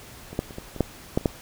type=clicks; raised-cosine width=2 ms; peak=-25 / -10 / -26 / -20 / -22 / -6 / -7 / -30 / -6 dBFS; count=9; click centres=0.33 / 0.391 / 0.508 / 0.584 / 0.763 / 0.807 / 1.175 / 1.211 / 1.258 s; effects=pink hiss -45 dBFS RMS until 1.41 s